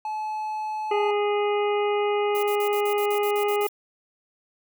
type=tone; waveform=triangle; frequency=860 Hz; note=A5; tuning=40 cents flat; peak=-25 dBFS; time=0.05-1.11 s; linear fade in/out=2 ms
type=harmonic tone; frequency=412.7 Hz; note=G#4; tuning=11 cents flat; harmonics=1 / 2 / 3 / 5 / 6 / 7; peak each=-22 / -28 / -32 / -36 / -38 / -39 dBFS; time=0.91-3.67 s; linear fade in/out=5 ms
type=noise bursts; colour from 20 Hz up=violet; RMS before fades=-36 dBFS; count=11; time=2.35-3.686 s; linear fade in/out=0 ms; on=76 ms; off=50 ms
effects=none